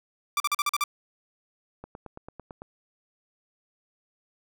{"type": "tone bursts", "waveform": "sawtooth", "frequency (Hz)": 1174.7, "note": "D6", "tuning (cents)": 0, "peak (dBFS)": -19, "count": 7, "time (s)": [0.37, 0.839], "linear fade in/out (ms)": 2, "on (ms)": 31, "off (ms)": 42}
{"type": "click train", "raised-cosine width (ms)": 1, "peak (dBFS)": -26, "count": 8, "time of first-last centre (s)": [1.84, 2.62], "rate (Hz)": 8.98}
{"effects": []}